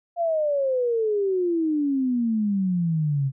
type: exponential sweep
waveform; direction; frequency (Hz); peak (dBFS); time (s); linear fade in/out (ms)
sine; down; 698.5 to 132.1; -20; 0.16-3.32; 50
effects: none